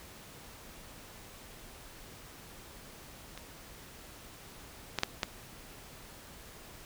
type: clicks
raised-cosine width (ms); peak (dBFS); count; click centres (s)
0.2; -26 / -13 / -9 / -12; 4; 3.376 / 4.987 / 5.034 / 5.232
effects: pink hiss -51 dBFS RMS until 6.85 s